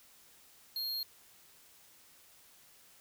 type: tone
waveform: square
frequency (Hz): 4240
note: C8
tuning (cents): +22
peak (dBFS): -35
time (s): 0.76-1.03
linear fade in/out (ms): 2
effects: white hiss -61 dBFS RMS until 3 s

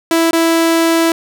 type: tone with dropouts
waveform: sawtooth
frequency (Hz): 330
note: E4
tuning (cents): +2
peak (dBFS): -6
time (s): 0.11-1.12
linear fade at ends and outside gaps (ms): 2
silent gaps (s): 0.31-0.33
effects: none

